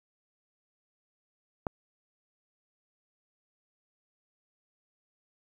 click, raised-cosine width 1 ms, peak -16 dBFS, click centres 1.668 s, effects 9-bit

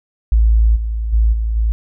sine tone with level steps, 55.3 Hz, A1, 9 cents sharp, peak -8 / -17 / -9 / -15 / -12 dBFS, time 0.32-1.72 s, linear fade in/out 0 ms, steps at 0.75 / 1.12 / 1.32 / 1.55 s, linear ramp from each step 20 ms, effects none

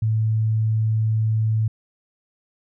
sine tone, 110 Hz, A2, in tune, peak -17 dBFS, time 0.02-1.68 s, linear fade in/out 5 ms, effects none

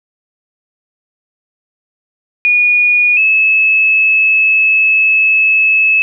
sine tone pair in turn, 2450 / 2596 Hz, D#7 / E7, -27 / -27 cents, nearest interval minor second, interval 100 cents, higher second, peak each -7 dBFS, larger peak neither, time 2.45-3.17 / 3.17-6.02 s, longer second, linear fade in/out 0 ms, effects none

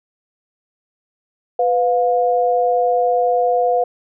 sine tone pair together, 498.9 / 709 Hz, B4 / F5, +17 / +26 cents, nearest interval tritone, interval 609 cents, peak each -16 dBFS, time 1.59-3.84 s, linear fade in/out 5 ms, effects none

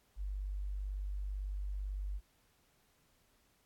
sine tone, 49 Hz, G1, in tune, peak -36 dBFS, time 0.16-2.21 s, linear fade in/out 50 ms, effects pink hiss -72 dBFS RMS until 3.65 s + AAC 64 kbps

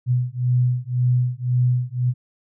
sine beating tone pair, 123.47 / 125.37 Hz, B2 / B2, 0 / +26 cents, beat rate 1.9 Hz, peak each -20 dBFS, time 0.06-2.14 s, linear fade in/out 50 ms, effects none

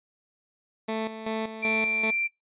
15% pulse tone with tremolo, 220.7 Hz, A3, 5 cents sharp, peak -21 dBFS, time 0.88-2.11 s, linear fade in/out 10 ms, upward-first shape square, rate 2.6 Hz, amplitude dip 65%
sine tone, 2358 Hz, D7, 6 cents sharp, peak -24 dBFS, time 1.62-2.28 s, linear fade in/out 20 ms
effects noise-tail reverb RT60 0.2 s tail -26 dB re dry + resampled to 8000 Hz

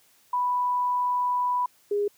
sine tone pair in turn, 987.8 / 409.8 Hz, B5 / G#4, 0 / -23 cents, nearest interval octave + minor third, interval 1523 cents, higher first, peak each -22 dBFS, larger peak neither, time 0.33-1.66 / 1.91-2.08 s, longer first, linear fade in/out 5 ms, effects white hiss -61 dBFS RMS until 2.17 s + high-pass 80 Hz 12 dB/octave

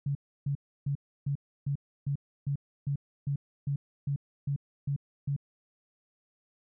sine tone bursts, 140.9 Hz, C#3, 29 cents sharp, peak -27 dBFS, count 14, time 0.06-5.364 s, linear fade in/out 5 ms, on 91 ms, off 310 ms, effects none

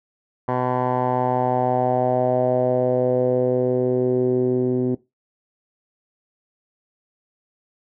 10% pulse tone with low-pass filter sweep, 126 Hz, B2, 35 cents sharp, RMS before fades -20 dBFS, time 0.48-4.95 s, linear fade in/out 5 ms, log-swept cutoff 1100 to 320 Hz, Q 3.8, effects noise-tail reverb RT60 0.2 s tail -18 dB re dry

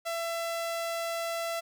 sawtooth tone, 670 Hz, E5, 28 cents sharp, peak -27 dBFS, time 0.05-1.61 s, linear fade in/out 20 ms, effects none

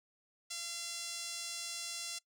5% pulse tone with band-pass filter, 684 Hz, F5, 36 cents flat, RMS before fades -42 dBFS, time 0.5-2.19 s, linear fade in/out 10 ms, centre 7400 Hz, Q 0.5, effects noise-tail reverb RT60 0.1 s tail -22 dB re dry

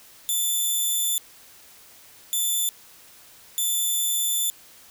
5% pulse tone bursts at uneven times, 3519 Hz, A7, in tune, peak -14 dBFS, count 3, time 0.29-1.18 / 2.33-2.69 / 3.58-4.5 s, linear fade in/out 0 ms, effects white hiss -50 dBFS RMS until 4.9 s

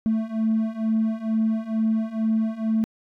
triangle beating tone pair, 220 / 222.2 Hz, A3 / A3, 0 / +17 cents, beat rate 2.2 Hz, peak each -22 / -20 dBFS, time 0.06-2.84 s, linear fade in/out 0 ms, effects tanh soft clip ceiling -14 dBFS

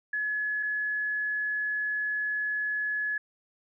sine tone pair in turn, 1700 / 1700 Hz, G#6 / G#6, +40 / +40 cents, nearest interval unison, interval 0 cents, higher neither, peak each -27 dBFS, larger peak neither, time 0.13-0.63 / 0.63-3.18 s, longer second, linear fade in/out 5 ms, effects none

